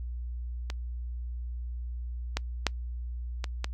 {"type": "clicks", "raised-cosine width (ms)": 0.2, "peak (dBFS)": [-18, -11, -6, -16, -14], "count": 5, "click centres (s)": [0.701, 2.37, 2.667, 3.442, 3.644], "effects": ["noise-tail reverb RT60 0.1 s tail -26 dB re dry", "added 60 Hz sine -33 dBFS peak until 3.73 s"]}